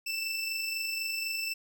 25% pulse tone pair together, 2637 / 2661 Hz, E7 / E7, 0 / +16 cents, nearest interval unison, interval 16 cents, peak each -36 / -28 dBFS, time 0.06-1.54 s, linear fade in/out 10 ms, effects none

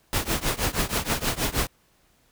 pink noise with tremolo, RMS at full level -22 dBFS, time 0.13-1.67 s, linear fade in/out 0 ms, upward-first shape triangle, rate 6.3 Hz, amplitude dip 95%, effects pink hiss -63 dBFS RMS until 2.31 s

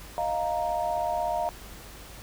sine chord, Eb suspended second, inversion none, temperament equal, 622.3 / 698.5 / 932.3 Hz, Eb5 / F5 / Bb5, 0 / 0 / 0 cents, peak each -31 / -28 / -31 dBFS, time 0.18-1.49 s, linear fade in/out 0 ms, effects added 50 Hz sine -46 dBFS peak until 2.22 s + pink hiss -46 dBFS RMS until 2.22 s

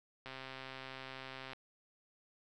click train, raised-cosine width 0.3 ms, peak -30 dBFS, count 169, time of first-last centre 0.26-1.533 s, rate 132 Hz, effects none

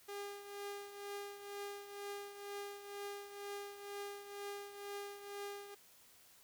sawtooth tone with tremolo, 404.3 Hz, G#4, 46 cents flat, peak -38 dBFS, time 0.08-5.75 s, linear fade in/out 10 ms, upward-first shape triangle, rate 2.1 Hz, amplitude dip 70%, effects white hiss -64 dBFS RMS until 6.43 s

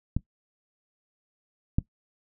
clicks, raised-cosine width 5 ms, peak -13 / -10 dBFS, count 2, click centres 0.166 / 1.785 s, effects noise-tail reverb RT60 0.1 s tail -18 dB re dry

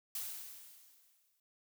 blue noise with exponential decay, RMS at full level -39 dBFS, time 0.15-1.4 s, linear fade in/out 2 ms, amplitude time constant 270 ms, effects none

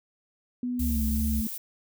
sine tone with pitch glide, 246.9 to 220 Hz, B3 to A3, 0 to 0 cents, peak -27 dBFS, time 0.63-1.47 s, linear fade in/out 2 ms, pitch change -200 cents, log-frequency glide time 0.82-1.01 s
violet noise, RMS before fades -36 dBFS, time 0.79-1.58 s, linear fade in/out 5 ms
sine tone with vibrato, 69 Hz, C#2, 7 cents flat, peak -26 dBFS, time 0.79-1.42 s, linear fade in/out 20 ms, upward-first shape sine, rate 2.7 Hz, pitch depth 70 cents each way
effects none

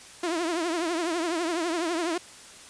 sawtooth tone with vibrato, 336.6 Hz, E4, 36 cents sharp, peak -22 dBFS, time 0.23-2.18 s, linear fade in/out 5 ms, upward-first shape triangle, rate 12 Hz, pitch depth 140 cents each way, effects white hiss -47 dBFS RMS until 2.69 s + resampled to 22050 Hz

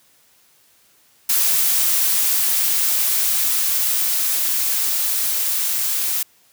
blue noise with level ramp, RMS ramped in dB -17 to -21 dBFS, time 1.29-6.23 s, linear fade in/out 5 ms, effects white hiss -56 dBFS RMS until 6.52 s + high-pass 60 Hz 12 dB/octave

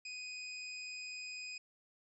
25% pulse tone, 2496 Hz, D#7, 5 cents sharp, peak -39 dBFS, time 0.05-1.58 s, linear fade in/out 5 ms, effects resampled to 22050 Hz

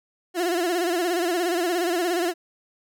30% pulse tone with vibrato, 349.2 Hz, F4, in tune, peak -19 dBFS, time 0.34-2.34 s, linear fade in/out 50 ms, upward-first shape sine, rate 17 Hz, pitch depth 94 cents each way, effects none

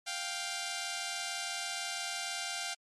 5% pulse tone pair together, 699.8 / 784 Hz, F5 / G5, +3 / 0 cents, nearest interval major second, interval 197 cents, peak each -26 dBFS, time 0.06-2.75 s, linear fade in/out 20 ms, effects low-pass 9000 Hz 12 dB/octave + MP3 64 kbps

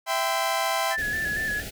sawtooth chord, C major, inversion first, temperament equal with one note detuned, 659.3 / 784 / 1025.6 Hz, E5 / G5 / C6, 0 / 0 / -35 cents, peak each -24 dBFS, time 0.06-0.97 s, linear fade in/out 50 ms
sine tone with vibrato, 1726 Hz, A6, 34 cents flat, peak -25 dBFS, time 0.9-1.63 s, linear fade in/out 50 ms, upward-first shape square, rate 4.3 Hz, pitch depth 37 cents each way
pink band-stop noise, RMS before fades -36 dBFS, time 0.97-1.71 s, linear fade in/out 20 ms, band 790 to 1400 Hz, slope 96 dB/octave
effects none

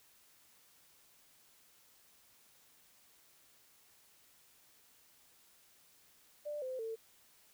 sine tone with pitch steps, 592 / 515.4 / 448.7 Hz, D5 / C5 / A4, +14 / -26 / +34 cents, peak -38 dBFS, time 6.45-6.96 s, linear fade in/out 20 ms, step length 170 ms, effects white hiss -66 dBFS RMS until 7.53 s

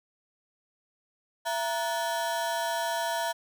35% pulse ring-modulated tone, 804 Hz, G5, 44 cents sharp, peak -23 dBFS, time 1.45-3.33 s, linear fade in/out 20 ms, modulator 133 Hz, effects none

